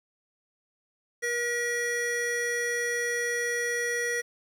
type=tone pair together; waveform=square; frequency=477.8 / 1918 Hz; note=A#4 / A#6; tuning=+43 / +49 cents; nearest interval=2 octaves; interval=2406 cents; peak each=-32 / -29 dBFS; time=1.22-4.22 s; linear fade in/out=20 ms; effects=low-pass 11000 Hz 12 dB/octave + 9-bit